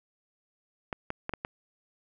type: clicks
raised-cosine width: 0.5 ms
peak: -17 dBFS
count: 5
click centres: 0.928 / 1.104 / 1.294 / 1.337 / 1.449 s
effects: none